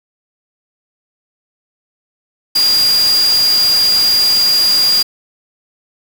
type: tone in noise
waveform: sine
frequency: 4815 Hz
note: D8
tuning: 42 cents sharp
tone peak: -9 dBFS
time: 2.55-5.03 s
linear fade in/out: 10 ms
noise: white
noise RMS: -21 dBFS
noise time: 2.55-5.03 s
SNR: +9 dB
effects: none